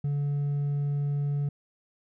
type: tone with hard clipping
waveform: sine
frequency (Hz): 143.5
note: D3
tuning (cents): -40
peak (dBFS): -26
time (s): 0.04-1.49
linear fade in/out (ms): 5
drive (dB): 2
effects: none